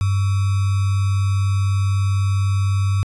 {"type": "tone with sample-and-hold", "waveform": "sine", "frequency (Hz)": 98, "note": "G2", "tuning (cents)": 0, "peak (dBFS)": -15, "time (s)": [0.01, 3.03], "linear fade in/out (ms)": 0, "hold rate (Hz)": 1225, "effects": ["resampled to 24000 Hz"]}